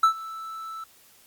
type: tone with ADSR envelope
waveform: triangle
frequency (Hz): 1318.5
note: E6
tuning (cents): 0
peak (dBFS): -11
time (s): 0.03-0.84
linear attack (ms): 6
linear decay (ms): 94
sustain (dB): -21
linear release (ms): 4
effects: white hiss -56 dBFS RMS until 1.26 s + Opus 48 kbps